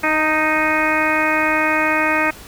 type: harmonic tone with a mistuned harmonic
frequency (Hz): 311.1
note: D#4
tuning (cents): 0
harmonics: 1 / 2 / 3 / 4 / 5 / 6 / 7 / 8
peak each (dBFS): -23 / -23 / -23 / -23 / -23 / -23 / -23 / -23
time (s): 0.03-2.31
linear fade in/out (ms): 10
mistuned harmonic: 3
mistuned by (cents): -21
effects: pink hiss -39 dBFS RMS until 2.47 s